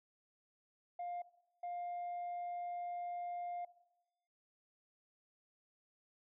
sine tone bursts at uneven times, 704 Hz, F5, 14 cents sharp, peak -38 dBFS, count 2, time 0.99-1.22 / 1.63-3.65 s, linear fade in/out 5 ms, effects noise-tail reverb RT60 0.9 s tail -18 dB re dry + tanh soft clip ceiling -38 dBFS

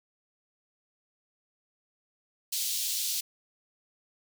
pink high-pass noise, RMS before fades -31 dBFS, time 2.52-3.21 s, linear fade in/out 10 ms, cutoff 3600 Hz, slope 24 dB/octave, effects none

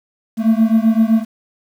triangle beating tone pair, 220 / 227.8 Hz, A3 / A#3, 0 / -40 cents, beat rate 7.8 Hz, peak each -11 / -12 dBFS, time 0.37-1.25 s, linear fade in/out 50 ms, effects 7-bit

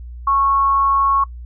sine tone with amplitude modulation, 1102 Hz, C#6, 11 cents flat, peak -11 dBFS, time 0.27-1.24 s, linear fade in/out 5 ms, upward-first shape sine, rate 246 Hz, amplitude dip 35%, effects noise-tail reverb RT60 0.1 s tail -23 dB re dry + added 60 Hz sine -30 dBFS peak until 1.45 s

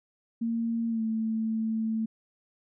sine tone with pitch glide, 230 to 222 Hz, A#3 to A3, -23 to +16 cents, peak -26 dBFS, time 0.41-2.06 s, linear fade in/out 10 ms, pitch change -61 cents, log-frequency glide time 0.89-1.02 s, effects none

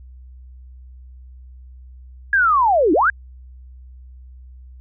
sine linear two-way sweep, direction down then up, 1661.2 to 283.9 to 1661.2 Hz, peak -12 dBFS, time 2.33-3.1 s, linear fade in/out 2 ms, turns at 2.93 s, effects added 63 Hz sine -38 dBFS peak until 4.8 s

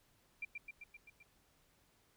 sine tone with echo, 2370 Hz, D7, 15 cents sharp, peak -39 dBFS, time 0.42-0.45 s, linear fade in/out 5 ms, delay 130 ms, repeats 6, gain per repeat -3 dB, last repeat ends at 1.23 s, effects pink hiss -72 dBFS RMS until 2.16 s

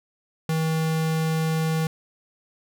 square tone, 159.9 Hz, D#3, 48 cents sharp, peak -22 dBFS, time 0.49-1.87 s, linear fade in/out 2 ms, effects none

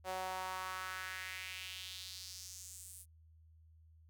sawtooth tone with high-pass filter sweep, 186.3 Hz, F#3, 12 cents sharp, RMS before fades -45 dBFS, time 0.04-3.06 s, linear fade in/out 50 ms, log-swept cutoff 620 to 10000 Hz, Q 2.6, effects added 80 Hz sine -60 dBFS peak until 4.09 s

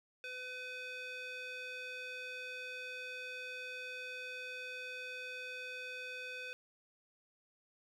square tone with band-pass filter, 504 Hz, B4, 35 cents sharp, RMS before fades -45 dBFS, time 0.24-6.53 s, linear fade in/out 0 ms, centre 2400 Hz, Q 2.1, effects none

